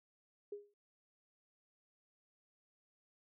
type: tone with exponential decay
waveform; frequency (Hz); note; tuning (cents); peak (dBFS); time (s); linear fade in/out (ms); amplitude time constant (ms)
sine; 410; G#4; -22; -39; 0.52-0.74; 5; 46
effects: none